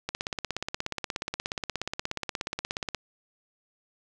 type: click train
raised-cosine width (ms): 0.2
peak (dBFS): -13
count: 49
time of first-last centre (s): 0.09-2.947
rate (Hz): 16.8
effects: none